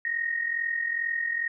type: tone pair together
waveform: sine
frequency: 1856 / 1898.3 Hz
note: A#6 / A#6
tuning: -8 / +31 cents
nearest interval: unison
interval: 39 cents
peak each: -27 / -32 dBFS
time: 0.05-1.48 s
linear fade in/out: 2 ms
effects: none